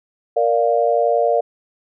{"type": "chord", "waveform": "sine", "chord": "Bb major", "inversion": "none", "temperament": "equal", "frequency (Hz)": [466.2, 587.3, 698.5], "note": ["Bb4", "D5", "F5"], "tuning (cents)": [0, 0, 0], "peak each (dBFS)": -18, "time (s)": [0.36, 1.41], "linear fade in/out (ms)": 10, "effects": []}